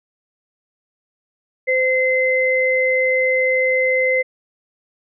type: tone pair together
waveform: sine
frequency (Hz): 515.7 / 2061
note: C5 / C7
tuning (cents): -25 / -27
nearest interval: 2 octaves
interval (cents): 2398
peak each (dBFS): -17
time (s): 1.67-4.23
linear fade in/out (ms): 20
effects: none